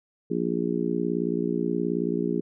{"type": "harmonic tone", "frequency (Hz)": 58.7, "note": "A#1", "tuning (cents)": 13, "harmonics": [3, 4, 5, 6, 7], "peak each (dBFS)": [-30, -30, -30, -30, -30], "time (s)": [0.3, 2.41], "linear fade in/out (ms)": 10, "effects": []}